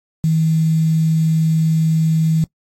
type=tone with quantisation; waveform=sine; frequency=160 Hz; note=D#3; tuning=49 cents sharp; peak=-12 dBFS; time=0.24-2.44 s; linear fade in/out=0 ms; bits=6; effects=noise-tail reverb RT60 0.1 s tail -23 dB re dry + AAC 48 kbps